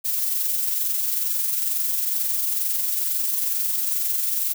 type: noise with amplitude modulation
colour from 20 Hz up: violet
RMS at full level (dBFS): -22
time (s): 0.04-4.54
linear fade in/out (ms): 20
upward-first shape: sine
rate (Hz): 22.2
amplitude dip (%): 35
effects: none